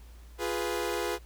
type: chord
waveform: sawtooth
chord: F diminished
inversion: none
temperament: equal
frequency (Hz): 349.2 / 415.3 / 493.9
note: F4 / Ab4 / Cb5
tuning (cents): 0 / 0 / 0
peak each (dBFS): -30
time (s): 0.38-1.19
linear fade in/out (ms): 50
effects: added 58 Hz sine -47 dBFS peak until 1.25 s + pink hiss -60 dBFS RMS until 1.25 s